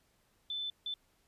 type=tone bursts at uneven times; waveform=sine; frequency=3520 Hz; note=A7; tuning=in tune; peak=-35 dBFS; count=2; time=0.5-0.7 / 0.86-0.94 s; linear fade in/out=2 ms; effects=pink hiss -72 dBFS RMS until 1.27 s + resampled to 32000 Hz